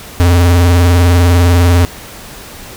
square tone with vibrato, 87 Hz, F2, 6 cents flat, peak -6 dBFS, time 0.2-1.85 s, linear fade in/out 0 ms, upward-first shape triangle, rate 20 Hz, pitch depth 89 cents each way, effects pink hiss -31 dBFS RMS until 2.76 s

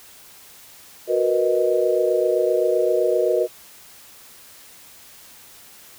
sine chord, B major seventh, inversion second, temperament equal with one note detuned, 367 / 466.2 / 493.9 / 622.3 Hz, F#4 / A#4 / B4 / D#5, -14 / 0 / 0 / 0 cents, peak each -22 dBFS, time 1.07-3.48 s, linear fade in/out 50 ms, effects white hiss -46 dBFS RMS until 5.98 s

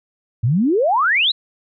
sine exponential sweep, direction up, 104.6 to 4124 Hz, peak -13 dBFS, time 0.43-1.32 s, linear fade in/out 10 ms, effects none

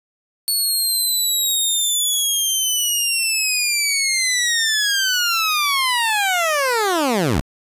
15% pulse linear sweep, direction down, 4427 to 53.8 Hz, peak -10 dBFS, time 0.48-7.41 s, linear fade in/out 0 ms, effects resampled to 32000 Hz

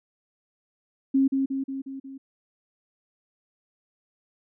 sine tone with echo, 270 Hz, C#4, 45 cents flat, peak -17 dBFS, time 1.14-1.28 s, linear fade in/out 10 ms, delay 180 ms, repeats 5, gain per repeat -4 dB, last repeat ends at 2.18 s, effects none

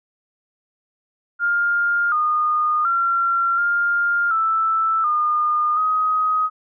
sine tone with pitch steps, 1406 / 1225 / 1370 / 1403 / 1321 / 1217 / 1258 Hz, F6 / D#6 / F6 / F6 / E6 / D#6 / D#6, +11 / -27 / -34 / +8 / +3 / -39 / +19 cents, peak -16 dBFS, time 1.39-6.5 s, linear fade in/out 50 ms, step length 730 ms, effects none

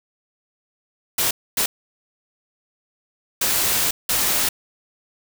white noise bursts at uneven times, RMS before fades -20 dBFS, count 4, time 1.18-1.31 / 1.57-1.66 / 3.41-3.91 / 4.09-4.49 s, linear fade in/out 5 ms, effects none

